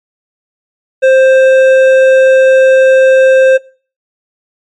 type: tone with hard clipping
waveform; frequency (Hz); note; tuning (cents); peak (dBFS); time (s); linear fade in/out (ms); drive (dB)
triangle; 526; C5; +9; -5; 1.02-3.58; 20; 13
effects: noise-tail reverb RT60 0.4 s tail -22 dB re dry + MP3 48 kbps